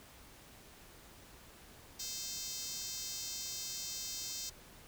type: tone with high-pass filter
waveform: 5% pulse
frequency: 523.3 Hz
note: C5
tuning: in tune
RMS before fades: -42 dBFS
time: 1.99-4.5 s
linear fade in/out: 10 ms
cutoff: 5600 Hz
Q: 1.3
effects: pink hiss -57 dBFS RMS until 4.87 s